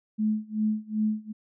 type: tone with tremolo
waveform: sine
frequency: 215 Hz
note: A3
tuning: 40 cents flat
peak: -21 dBFS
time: 0.18-1.33 s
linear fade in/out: 20 ms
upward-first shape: sine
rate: 2.6 Hz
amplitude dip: 95%
effects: none